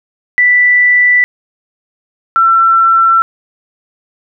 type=tone pair in turn; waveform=sine; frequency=1974 / 1346 Hz; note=B6 / E6; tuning=-1 / +36 cents; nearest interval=perfect fifth; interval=663 cents; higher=first; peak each=-5 dBFS; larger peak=neither; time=0.38-1.24 / 2.36-3.22 s; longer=neither; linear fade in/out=0 ms; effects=none